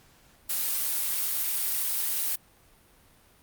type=noise; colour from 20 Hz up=blue; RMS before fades=-28 dBFS; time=0.49-2.36 s; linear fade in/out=10 ms; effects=pink hiss -59 dBFS RMS until 3.42 s + Opus 48 kbps